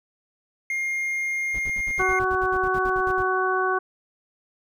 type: tone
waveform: triangle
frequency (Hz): 2125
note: C7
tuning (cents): +26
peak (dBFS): -22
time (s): 0.7-2.19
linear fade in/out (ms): 2
type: noise bursts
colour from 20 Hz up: brown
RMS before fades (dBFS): -35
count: 16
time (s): 1.54-3.227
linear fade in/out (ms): 5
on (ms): 52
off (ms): 57
type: harmonic tone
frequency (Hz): 373.8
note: F#4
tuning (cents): +18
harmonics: 1 / 2 / 3 / 4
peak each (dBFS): -25 / -28 / -25 / -26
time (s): 1.99-3.79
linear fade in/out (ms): 10
effects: none